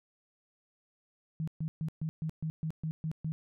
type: tone bursts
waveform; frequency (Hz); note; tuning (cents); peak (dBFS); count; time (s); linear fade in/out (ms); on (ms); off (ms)
sine; 158.4; D#3; +31; -31; 10; 1.4-3.32; 0; 75; 130
effects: none